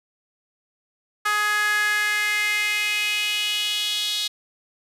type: tone with high-pass filter sweep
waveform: sawtooth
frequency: 418.9 Hz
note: G#4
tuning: 15 cents sharp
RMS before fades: -23 dBFS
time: 1.25-4.28 s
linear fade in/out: 10 ms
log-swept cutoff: 1400 to 3700 Hz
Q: 4.5
effects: resampled to 32000 Hz